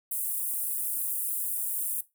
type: high-pass noise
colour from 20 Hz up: pink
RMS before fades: -31 dBFS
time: 0.11-2.01 s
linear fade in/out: 5 ms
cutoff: 9100 Hz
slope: 48 dB/octave
effects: noise-tail reverb RT60 0.2 s tail -17 dB re dry